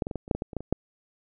clicks, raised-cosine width 2 ms, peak -12 / -18 / -20 / -17 / -28 / -8 / -17 / -16 / -26 / -16 / -24 / -9 dBFS, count 12, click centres 0.022 / 0.069 / 0.112 / 0.157 / 0.279 / 0.312 / 0.35 / 0.421 / 0.532 / 0.567 / 0.606 / 0.726 s, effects none

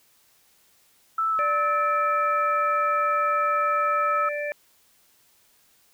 sine tone with pitch glide, 1318.5 to 1296.6 Hz, E6 to E6, 0 to -29 cents, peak -21 dBFS, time 1.18-4.29 s, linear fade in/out 5 ms, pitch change -29 cents, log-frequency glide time 1.3-1.38 s
harmonic tone, 587.3 Hz, D5, in tune, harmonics 1 / 3 / 4, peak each -28 / -33 / -34 dBFS, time 1.39-4.52 s, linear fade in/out 0 ms
effects white hiss -61 dBFS RMS until 5.93 s

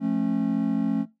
triangle chord, F augmented, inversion none, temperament just, 174.61 / 218.3 / 272.8 Hz, F3 / A3 / C#4, 0 / -13 / -28 cents, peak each -28 / -23 / -23 dBFS, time 0-1.06 s, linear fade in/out 50 ms, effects noise-tail reverb RT60 0.2 s tail -17 dB re dry

